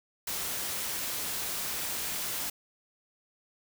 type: noise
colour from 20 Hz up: white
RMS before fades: -34 dBFS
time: 0.27-2.5 s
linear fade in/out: 5 ms
effects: none